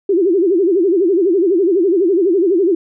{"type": "tone with vibrato", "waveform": "sine", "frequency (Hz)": 364.9, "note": "F#4", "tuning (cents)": -24, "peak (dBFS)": -10, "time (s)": [0.09, 2.75], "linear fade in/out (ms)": 5, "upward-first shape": "sine", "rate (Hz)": 12, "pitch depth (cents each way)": 190, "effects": []}